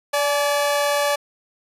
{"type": "tone pair together", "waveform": "sawtooth", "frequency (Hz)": [579, 849.8], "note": ["D5", "G#5"], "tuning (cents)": [-25, 40], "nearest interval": "perfect fifth", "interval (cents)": 665, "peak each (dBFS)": [-15, -21], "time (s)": [0.13, 1.16], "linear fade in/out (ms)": 10, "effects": ["resampled to 32000 Hz"]}